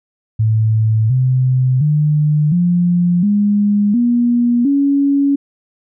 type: tone with pitch steps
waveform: sine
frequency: 110 / 128.57 / 150.26 / 175.63 / 205.3 / 239.9 / 280.4 Hz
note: A2 / C3 / D3 / F3 / G#3 / A#3 / C#4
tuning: 0 / -30 / +40 / +10 / -20 / +50 / +20 cents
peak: -10 dBFS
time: 0.39-5.36 s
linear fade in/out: 10 ms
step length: 710 ms
effects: none